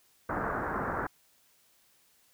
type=low-pass noise; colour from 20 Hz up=white; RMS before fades=-33 dBFS; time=0.29-1.07 s; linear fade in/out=5 ms; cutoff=1600 Hz; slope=48 dB/octave; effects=white hiss -66 dBFS RMS until 2.33 s